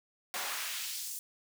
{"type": "noise with high-pass filter sweep", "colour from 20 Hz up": "pink", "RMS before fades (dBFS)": -38, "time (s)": [0.34, 1.19], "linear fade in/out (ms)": 0, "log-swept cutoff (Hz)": [650, 8400], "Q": 0.96, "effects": []}